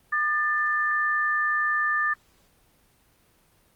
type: tone pair together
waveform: sine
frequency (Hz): 1210 / 1769.3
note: D#6 / A6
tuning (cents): -49 / +9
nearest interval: perfect fifth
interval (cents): 658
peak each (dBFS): -26 / -23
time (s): 0.12-2.14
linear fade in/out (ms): 10
effects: pink hiss -62 dBFS RMS until 3.75 s + Opus 32 kbps